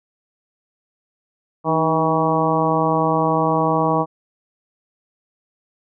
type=harmonic tone with a mistuned harmonic; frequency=160.6 Hz; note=E3; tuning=45 cents flat; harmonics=1 / 2 / 3 / 4 / 5 / 6 / 7; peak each=-23 / -23 / -23 / -23 / -23 / -23 / -23 dBFS; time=1.64-4.06 s; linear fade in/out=50 ms; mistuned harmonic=2; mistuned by=-51 cents; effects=none